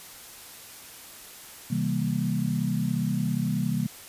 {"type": "chord", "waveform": "sine", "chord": "C dominant seventh", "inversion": "none", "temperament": "equal with one note detuned", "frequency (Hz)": [130.81, 161.33, 196, 233.1], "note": ["C3", "E3", "G3", "Bb3"], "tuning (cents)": [0, -37, 0, 0], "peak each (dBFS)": [-30, -29, -29, -30], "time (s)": [1.7, 3.87], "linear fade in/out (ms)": 10, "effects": ["white hiss -45 dBFS RMS until 4.08 s", "resampled to 32000 Hz"]}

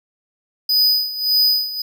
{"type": "tone with tremolo", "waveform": "square", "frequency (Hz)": 4981, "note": "D#8", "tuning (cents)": 1, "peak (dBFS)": -12, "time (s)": [0.69, 1.82], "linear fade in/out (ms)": 5, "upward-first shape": "sine", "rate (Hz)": 1.7, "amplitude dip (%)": 80, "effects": []}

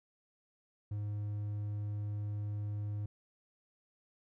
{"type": "tone", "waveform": "triangle", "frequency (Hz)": 103.83, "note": "G#2", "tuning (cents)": 0, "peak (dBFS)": -33, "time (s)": [0.91, 3.06], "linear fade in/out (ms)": 5, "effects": []}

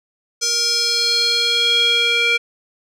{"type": "tone with band-pass filter sweep", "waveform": "square", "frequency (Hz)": 470, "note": "A#4", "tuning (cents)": 14, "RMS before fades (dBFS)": -17, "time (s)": [0.41, 2.38], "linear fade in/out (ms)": 20, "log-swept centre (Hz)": [5800, 2600], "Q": 4.9, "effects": []}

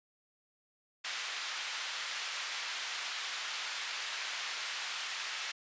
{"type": "band-pass noise", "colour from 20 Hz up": "white", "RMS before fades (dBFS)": -39, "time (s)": [1.04, 5.52], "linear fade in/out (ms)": 10, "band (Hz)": [1200, 3900], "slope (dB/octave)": 12, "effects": ["resampled to 16000 Hz"]}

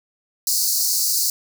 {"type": "high-pass noise", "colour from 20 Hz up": "pink", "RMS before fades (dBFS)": -20, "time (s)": [0.47, 1.3], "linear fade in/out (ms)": 2, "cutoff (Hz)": 4300, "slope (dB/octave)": 96, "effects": []}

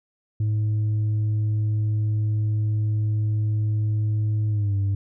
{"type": "tone with pitch glide", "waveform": "sine", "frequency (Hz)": [106.9, 99.17], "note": ["A2", "G2"], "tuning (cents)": [-49, 21], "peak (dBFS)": -17, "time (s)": [0.4, 4.95], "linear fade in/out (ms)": 5, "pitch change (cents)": -130, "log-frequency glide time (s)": [4.49, 4.76], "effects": ["tanh soft clip ceiling -19 dBFS"]}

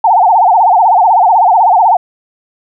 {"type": "tone with vibrato", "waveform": "sine", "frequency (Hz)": 807, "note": "G#5", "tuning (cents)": -50, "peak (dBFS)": -4, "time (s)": [0.04, 1.97], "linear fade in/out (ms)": 5, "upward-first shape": "sine", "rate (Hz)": 16, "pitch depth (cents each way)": 230, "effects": []}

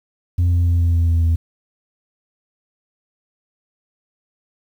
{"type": "tone with pitch steps", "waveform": "sine", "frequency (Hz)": [87.6, 86.74, 85.9, 85.06, 84.23, 83.4, 82.59], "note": ["F2", "F2", "F2", "F2", "E2", "E2", "E2"], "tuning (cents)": [6, -11, -28, -45, 38, 21, 4], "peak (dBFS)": -10, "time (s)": [0.38, 1.36], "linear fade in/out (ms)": 10, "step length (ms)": 140, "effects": ["tanh soft clip ceiling -12 dBFS", "8-bit"]}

